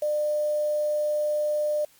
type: tone with quantisation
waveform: sine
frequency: 600 Hz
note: D5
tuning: 37 cents sharp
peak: -22 dBFS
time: 0.02-1.85 s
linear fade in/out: 5 ms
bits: 7
effects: white hiss -58 dBFS RMS until 1.99 s + MP3 96 kbps